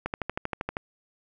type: click train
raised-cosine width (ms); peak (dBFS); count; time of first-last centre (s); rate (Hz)
0.5; -14; 10; 0.06-0.769; 12.7
effects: none